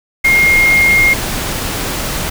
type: tone in noise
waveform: sine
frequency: 2134 Hz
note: C7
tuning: 34 cents sharp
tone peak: -7 dBFS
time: 0.24-1.14 s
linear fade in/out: 10 ms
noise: pink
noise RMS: -19 dBFS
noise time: 0.24-2.3 s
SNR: +9 dB
effects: none